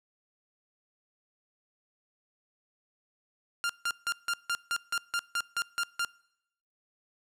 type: tone bursts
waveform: sawtooth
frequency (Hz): 1396.9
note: F6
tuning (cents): 0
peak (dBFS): -24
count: 12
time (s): 3.64-6.048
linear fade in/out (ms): 0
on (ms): 54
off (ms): 160
effects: noise-tail reverb RT60 0.8 s tail -24 dB re dry + low-pass 12000 Hz 12 dB/octave